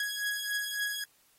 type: beating tone pair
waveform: sawtooth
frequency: 1661.2 / 1664.8 Hz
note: G#6 / G#6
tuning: 0 / +4 cents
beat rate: 3.6 Hz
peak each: -32 / -30 dBFS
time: 0-1.04 s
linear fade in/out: 2 ms
effects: white hiss -66 dBFS RMS until 1.38 s + AAC 48 kbps